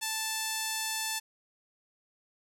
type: tone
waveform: 5% pulse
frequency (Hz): 880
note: A5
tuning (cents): 0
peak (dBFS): -19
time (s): 0.01-1.2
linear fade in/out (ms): 20
effects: none